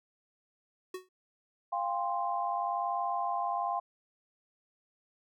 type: tone with exponential decay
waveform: square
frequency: 370 Hz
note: F#4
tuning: in tune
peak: -35 dBFS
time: 0.94-1.09 s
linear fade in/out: 5 ms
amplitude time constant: 31 ms
type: chord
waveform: sine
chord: F suspended second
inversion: none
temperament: equal with one note detuned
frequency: 698.5 / 799.5 / 1046.5 Hz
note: F5 / G5 / C6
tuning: 0 / +34 / 0 cents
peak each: -34 dBFS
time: 1.72-3.8 s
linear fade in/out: 10 ms
effects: none